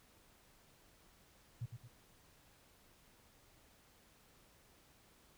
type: tone with echo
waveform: sine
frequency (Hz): 118.1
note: A#2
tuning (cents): +23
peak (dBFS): -38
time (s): 1.61-1.66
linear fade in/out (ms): 10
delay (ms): 110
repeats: 2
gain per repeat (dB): -7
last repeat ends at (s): 1.88
effects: pink hiss -67 dBFS RMS until 5.37 s